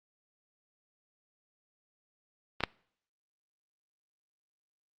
clicks, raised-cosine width 0.3 ms, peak -17 / -9 dBFS, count 2, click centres 2.606 / 2.637 s, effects noise-tail reverb RT60 0.6 s tail -24 dB re dry + Opus 32 kbps

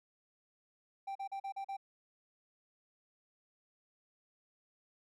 triangle tone bursts, 784 Hz, G5, in tune, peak -36 dBFS, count 6, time 1.07-1.769 s, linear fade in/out 10 ms, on 84 ms, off 39 ms, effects none

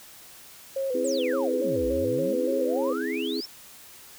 sine tone with vibrato, 521 Hz, C5, 7 cents flat, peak -25 dBFS, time 0.76-2.93 s, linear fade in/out 5 ms, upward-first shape square, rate 3.5 Hz, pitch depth 65 cents each way
sine chord, C augmented, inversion none, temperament equal, 261.6 / 329.6 / 415.3 Hz, C4 / E4 / G#4, 0 / 0 / 0 cents, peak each -31 dBFS, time 0.94-3.41 s, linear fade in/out 10 ms
sine exponential two-way sweep, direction down then up, 8810 to 59 to 5550 Hz, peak -33 dBFS, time 1.04-3.46 s, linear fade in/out 10 ms, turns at 1.87 s
effects white hiss -48 dBFS RMS until 4.18 s

